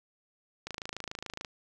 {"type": "click train", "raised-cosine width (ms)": 0.2, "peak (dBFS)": -20, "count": 22, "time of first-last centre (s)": [0.67, 1.448], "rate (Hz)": 27, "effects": []}